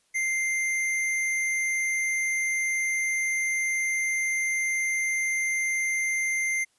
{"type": "tone", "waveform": "square", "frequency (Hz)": 2093, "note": "C7", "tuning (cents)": 0, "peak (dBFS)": -25, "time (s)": [0.14, 6.65], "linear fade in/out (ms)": 20, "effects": ["white hiss -68 dBFS RMS until 6.78 s", "resampled to 24000 Hz"]}